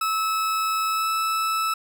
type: tone with pitch glide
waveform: 40% pulse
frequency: 1300 to 1309.8 Hz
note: E6 to E6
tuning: -24 to -11 cents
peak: -21 dBFS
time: 0.01-1.74 s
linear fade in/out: 5 ms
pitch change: +13 cents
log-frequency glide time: 0.89-1.1 s
effects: none